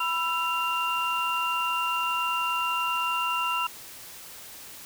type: tone cluster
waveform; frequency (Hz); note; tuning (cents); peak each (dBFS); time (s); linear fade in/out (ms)
sine; 987 / 1335 / 2780; B5 / E6 / F7; -1 / +22 / -9; -29; 0-3.67; 5
effects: white hiss -44 dBFS RMS until 4.85 s